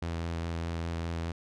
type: tone with vibrato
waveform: sawtooth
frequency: 83.6 Hz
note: E2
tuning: 25 cents sharp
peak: -28 dBFS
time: 0.02-1.32 s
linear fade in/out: 5 ms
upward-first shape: sine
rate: 4.9 Hz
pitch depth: 15 cents each way
effects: low-pass 6000 Hz 12 dB/octave